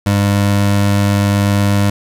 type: tone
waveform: 25% pulse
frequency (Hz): 100.9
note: G#2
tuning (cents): -49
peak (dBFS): -7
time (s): 0.06-1.9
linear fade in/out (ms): 5
effects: resampled to 32000 Hz + 7-bit